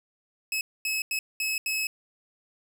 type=tone bursts at uneven times; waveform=sawtooth; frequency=2579 Hz; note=E7; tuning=39 cents flat; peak=-23 dBFS; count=5; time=0.52-0.61 / 0.85-1.02 / 1.11-1.19 / 1.4-1.58 / 1.66-1.87 s; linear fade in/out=2 ms; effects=none